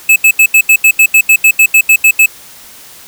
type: tone bursts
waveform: square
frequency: 2603 Hz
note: E7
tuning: 22 cents flat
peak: -3 dBFS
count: 15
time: 0.09-2.26 s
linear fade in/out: 5 ms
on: 70 ms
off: 80 ms
effects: white hiss -35 dBFS RMS until 3.07 s